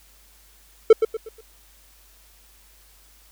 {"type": "tone with echo", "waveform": "triangle", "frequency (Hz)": 444.3, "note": "A4", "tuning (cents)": 17, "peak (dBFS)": -4, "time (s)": [0.9, 0.93], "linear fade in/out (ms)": 5, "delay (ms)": 120, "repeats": 4, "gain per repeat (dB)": -9, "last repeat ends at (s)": 1.41, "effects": ["added 50 Hz sine -55 dBFS peak until 3.31 s", "white hiss -55 dBFS RMS until 3.31 s"]}